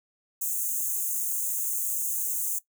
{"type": "high-pass noise", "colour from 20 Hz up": "white", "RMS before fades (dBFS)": -29, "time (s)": [0.41, 2.59], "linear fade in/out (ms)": 10, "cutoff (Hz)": 6300, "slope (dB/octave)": 96, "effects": ["noise-tail reverb RT60 0.1 s tail -17 dB re dry"]}